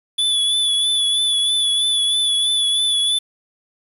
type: tone with vibrato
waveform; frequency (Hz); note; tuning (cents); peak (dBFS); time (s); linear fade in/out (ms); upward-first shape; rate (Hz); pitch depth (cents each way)
square; 3449; A7; -35; -16; 0.18-3.19; 10; triangle; 3.1; 38
effects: resampled to 32000 Hz + 7-bit